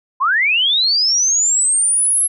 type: linear sweep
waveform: sine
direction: up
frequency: 980 to 11175 Hz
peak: -12 dBFS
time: 0.2-2.28 s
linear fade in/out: 20 ms
effects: none